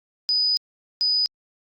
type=tone bursts at uneven times; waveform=sine; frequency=4978 Hz; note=D#8; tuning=in tune; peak=-18 dBFS; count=2; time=0.29-0.57 / 1.01-1.26 s; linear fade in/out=0 ms; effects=Opus 48 kbps